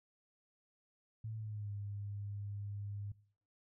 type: tone with pitch glide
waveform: sine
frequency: 110.2 to 101.64 Hz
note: A2 to G#2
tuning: +3 to -37 cents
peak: -40 dBFS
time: 1.24-3.12 s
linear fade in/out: 5 ms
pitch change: -140 cents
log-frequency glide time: 1.37-1.71 s
effects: noise-tail reverb RT60 0.5 s tail -20 dB re dry